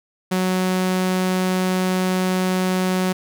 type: tone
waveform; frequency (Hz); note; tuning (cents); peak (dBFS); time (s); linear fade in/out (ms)
sawtooth; 185; F#3; 0; -14; 0.31-3.13; 10
effects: none